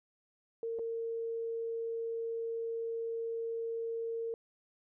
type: tone with dropouts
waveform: sine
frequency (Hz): 457.9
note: A#4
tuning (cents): -31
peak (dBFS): -34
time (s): 0.63-4.34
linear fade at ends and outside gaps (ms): 1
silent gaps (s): 0.788-0.793
effects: none